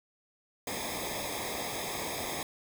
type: noise with comb filter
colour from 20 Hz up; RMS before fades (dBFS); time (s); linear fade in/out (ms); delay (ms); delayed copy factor
pink; -36; 0.67-2.43; 2; 0.69; -0.9
effects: none